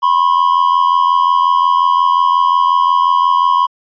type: tone pair together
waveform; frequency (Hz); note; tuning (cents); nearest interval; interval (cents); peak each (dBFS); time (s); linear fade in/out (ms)
triangle; 990.4 / 1076; B5 / C6; +5 / +48; minor second; 143; -10; 0.02-3.67; 20
effects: resampled to 11025 Hz